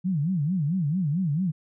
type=tone with vibrato; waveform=sine; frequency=164.81 Hz; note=E3; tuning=in tune; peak=-22 dBFS; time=0.04-1.52 s; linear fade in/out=20 ms; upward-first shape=sine; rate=4.5 Hz; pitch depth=270 cents each way; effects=none